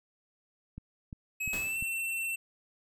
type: click train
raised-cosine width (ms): 5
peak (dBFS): -29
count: 4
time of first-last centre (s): 0.78-1.825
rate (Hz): 2.87
type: tone with pitch glide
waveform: square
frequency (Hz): 2562 to 2696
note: E7 to E7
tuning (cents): -50 to +38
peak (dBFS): -32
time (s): 1.4-2.36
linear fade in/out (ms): 10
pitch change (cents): +88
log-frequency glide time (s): 1.55-1.78
type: noise with exponential decay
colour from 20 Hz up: pink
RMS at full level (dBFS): -38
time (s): 1.53-1.99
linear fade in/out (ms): 2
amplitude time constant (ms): 100
effects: none